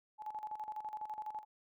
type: tone with tremolo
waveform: sine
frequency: 855 Hz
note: A5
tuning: 50 cents flat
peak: -38 dBFS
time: 0.18-1.45 s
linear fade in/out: 50 ms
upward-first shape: square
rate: 12 Hz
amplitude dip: 70%
effects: none